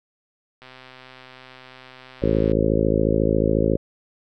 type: click train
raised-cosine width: 0.3 ms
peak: -27 dBFS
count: 246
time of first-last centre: 0.62-2.519 s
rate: 129 Hz
type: harmonic tone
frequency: 54.1 Hz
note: A1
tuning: 29 cents flat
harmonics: 1 / 2 / 3 / 4 / 5 / 6 / 7 / 8 / 9 / 10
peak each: -26 / -26 / -26 / -26 / -26 / -26 / -26 / -26 / -26 / -26 dBFS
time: 2.22-3.77 s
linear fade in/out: 5 ms
effects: none